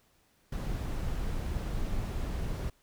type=noise; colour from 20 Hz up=brown; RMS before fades=-33 dBFS; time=0.52-2.7 s; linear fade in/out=5 ms; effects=pink hiss -68 dBFS RMS until 2.82 s